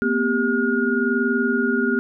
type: tone cluster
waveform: sine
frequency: 232.1 / 253 / 396.8 / 1432 Hz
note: A#3 / B3 / G4 / F6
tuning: -7 / +42 / +21 / +43 cents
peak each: -23 dBFS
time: 0.02-1.99 s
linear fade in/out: 0 ms
effects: none